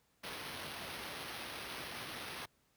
white noise with sample-and-hold, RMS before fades -45 dBFS, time 0.23-2.46 s, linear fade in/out 10 ms, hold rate 7350 Hz, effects pink hiss -74 dBFS RMS until 2.76 s + high-pass 60 Hz 12 dB/octave

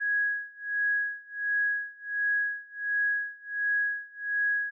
sine tone with tremolo, 1661.2 Hz, G#6, in tune, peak -23 dBFS, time 0-4.71 s, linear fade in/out 20 ms, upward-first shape sine, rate 1.4 Hz, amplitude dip 95%, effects none

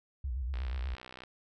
sine tone with vibrato, 63.6 Hz, C2, 48 cents flat, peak -32 dBFS, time 0.24-0.95 s, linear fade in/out 5 ms, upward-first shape square, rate 8.3 Hz, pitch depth 130 cents each way
click train, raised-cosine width 0.3 ms, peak -30 dBFS, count 45, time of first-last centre 0.54-1.236 s, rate 63.2 Hz
effects none

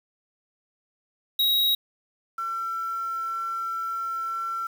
square / sine tone pair in turn, 3817 / 1349.5 Hz, A#7 / E6, +40 / +40 cents, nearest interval octave + tritone, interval 1800 cents, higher first, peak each -20 / -27 dBFS, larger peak first, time 1.39-1.75 / 2.38-4.67 s, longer second, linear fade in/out 5 ms, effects 8-bit

